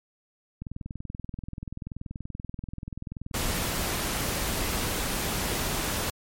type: click train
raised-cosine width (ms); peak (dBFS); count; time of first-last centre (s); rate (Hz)
5; -23; 64; 0.62-3.649; 20.8
type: noise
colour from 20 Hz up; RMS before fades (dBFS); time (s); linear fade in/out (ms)
pink; -29; 3.34-6.1; 2
effects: MP3 64 kbps